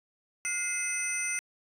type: tone cluster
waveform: sine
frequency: 1438 / 2079 / 2560 / 5990 / 8910 Hz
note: F#6 / C7 / D#7 / F#8 / C#9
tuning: -50 / -12 / +49 / +20 / +8 cents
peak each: -40 / -33 / -37 / -33 / -34 dBFS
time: 0.45-1.39 s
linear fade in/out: 0 ms
effects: tanh soft clip ceiling -22 dBFS